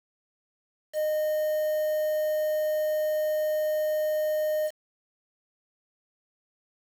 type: tone with quantisation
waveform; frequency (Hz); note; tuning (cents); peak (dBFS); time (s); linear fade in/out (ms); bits
triangle; 614; D#5; -23; -22; 0.93-4.71; 50; 7
effects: none